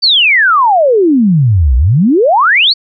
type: exponential two-way sweep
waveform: sine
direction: down then up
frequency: 4699 to 58.2 to 4699 Hz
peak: -5 dBFS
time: 0.02-2.74 s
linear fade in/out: 20 ms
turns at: 1.76 s
effects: none